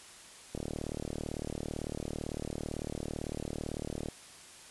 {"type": "click train", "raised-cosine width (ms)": 2, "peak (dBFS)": -23, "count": 135, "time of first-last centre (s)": [0.55, 4.086], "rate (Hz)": 37.9, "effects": ["white hiss -52 dBFS RMS until 4.7 s", "resampled to 24000 Hz"]}